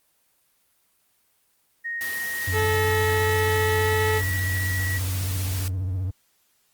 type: tone with pitch glide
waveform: sine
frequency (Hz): 1864.7 to 1930.5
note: A#6 to B6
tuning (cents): 0 to -40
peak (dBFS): -27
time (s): 1.84-4.99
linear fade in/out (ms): 20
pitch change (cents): +60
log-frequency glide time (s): 1.99-4.07
type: noise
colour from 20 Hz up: white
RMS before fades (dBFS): -34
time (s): 2.01-5.68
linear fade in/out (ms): 0
type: tone with vibrato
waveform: triangle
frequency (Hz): 93.1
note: F#2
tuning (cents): +11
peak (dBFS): -22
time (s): 2.47-6.11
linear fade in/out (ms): 10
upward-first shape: sine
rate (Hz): 15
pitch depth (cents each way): 84
type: harmonic tone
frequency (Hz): 434.6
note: A4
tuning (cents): -21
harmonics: 1 / 2 / 3 / 4 / 5 / 6 / 7 / 8 / 9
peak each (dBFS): -23 / -29 / -33 / -35 / -37 / -39 / -40 / -41 / -42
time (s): 2.52-4.22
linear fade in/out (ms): 50
effects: white hiss -66 dBFS RMS until 6.73 s + Opus 24 kbps